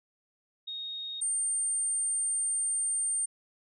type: tone pair in turn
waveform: sine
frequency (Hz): 3729 / 8775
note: A#7 / C#9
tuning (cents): 0 / -19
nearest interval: octave + minor third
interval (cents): 1481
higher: second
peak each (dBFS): -35 / -27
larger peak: second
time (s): 0.67-1.21 / 1.21-3.26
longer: second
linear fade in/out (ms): 10
effects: none

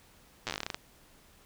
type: slowing click train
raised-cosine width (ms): 0.2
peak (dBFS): -16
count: 14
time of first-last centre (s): 0.47-0.745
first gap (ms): 8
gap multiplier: 1.15
effects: pink hiss -60 dBFS RMS until 1.45 s

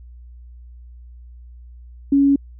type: tone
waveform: sine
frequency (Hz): 279.1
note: C#4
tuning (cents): +12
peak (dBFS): -11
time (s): 2.12-2.36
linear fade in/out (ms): 5
effects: added 60 Hz sine -38 dBFS peak until 2.59 s

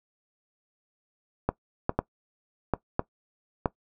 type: clicks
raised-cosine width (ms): 1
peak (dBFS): -9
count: 6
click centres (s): 1.49 / 1.894 / 1.99 / 2.737 / 2.994 / 3.658
effects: noise-tail reverb RT60 0.1 s tail -19 dB re dry

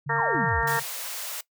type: tone with tremolo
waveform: sine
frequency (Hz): 143.2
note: D3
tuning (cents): -43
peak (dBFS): -31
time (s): 0.06-0.83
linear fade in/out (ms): 10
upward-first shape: square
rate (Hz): 3.5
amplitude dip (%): 70
type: harmonic tone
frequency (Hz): 230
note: A#3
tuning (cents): -23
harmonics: 2 / 3 / 4 / 5 / 6 / 7 / 8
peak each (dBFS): -31 / -37 / -27 / -33 / -31 / -33 / -28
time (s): 0.09-0.8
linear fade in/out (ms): 10
type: exponential sweep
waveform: sine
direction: down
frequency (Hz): 1400 to 46.26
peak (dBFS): -27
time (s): 0.15-0.64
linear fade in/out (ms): 50
type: high-pass noise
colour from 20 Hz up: white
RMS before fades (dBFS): -34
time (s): 0.67-1.41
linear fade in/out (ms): 5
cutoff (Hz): 470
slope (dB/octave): 48
effects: noise-tail reverb RT60 0.1 s tail -19 dB re dry

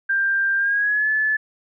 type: tone with pitch glide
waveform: sine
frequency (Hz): 1587 to 1730.6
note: G6 to A6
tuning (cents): +21 to -29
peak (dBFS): -17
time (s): 0.09-1.37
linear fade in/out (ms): 10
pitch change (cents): +150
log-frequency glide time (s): 0.57-1.09
effects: none

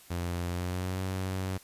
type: tone with pitch glide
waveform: sawtooth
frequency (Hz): 87.31 to 94.12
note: F2 to F#2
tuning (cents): 0 to +30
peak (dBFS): -27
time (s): 0.1-1.58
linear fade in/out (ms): 10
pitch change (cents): +130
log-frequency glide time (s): 0.47-1.02
effects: white hiss -55 dBFS RMS until 1.63 s + resampled to 32000 Hz

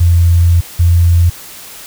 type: tone pair in turn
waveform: sine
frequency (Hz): 85.8 / 85.8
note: F2 / F2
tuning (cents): -30 / -30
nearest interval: unison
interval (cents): 0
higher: neither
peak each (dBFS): -5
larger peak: neither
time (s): 0-0.61 / 0.79-1.3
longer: first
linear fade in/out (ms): 10
effects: white hiss -32 dBFS RMS until 1.86 s

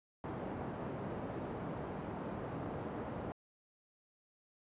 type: band-pass noise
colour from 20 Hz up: pink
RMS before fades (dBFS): -42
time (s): 0.24-3.32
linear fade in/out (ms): 0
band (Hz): 120 to 900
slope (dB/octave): 12
effects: resampled to 8000 Hz

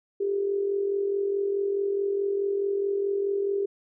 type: tone with amplitude modulation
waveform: sine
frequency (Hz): 398.7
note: G4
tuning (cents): +29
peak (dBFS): -21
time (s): 0.2-3.66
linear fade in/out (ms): 10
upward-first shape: sine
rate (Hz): 44.7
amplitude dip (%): 55
effects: none

